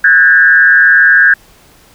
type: tone with frequency modulation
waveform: sine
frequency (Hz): 1618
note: G#6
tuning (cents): -46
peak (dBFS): -3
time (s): 0.04-1.34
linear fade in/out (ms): 5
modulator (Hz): 138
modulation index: 0.83
effects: pink hiss -44 dBFS RMS until 1.94 s